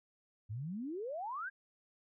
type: exponential sweep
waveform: sine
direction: up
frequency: 98 to 1661.2 Hz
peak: -38 dBFS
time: 0.49-1.5 s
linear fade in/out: 20 ms
effects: none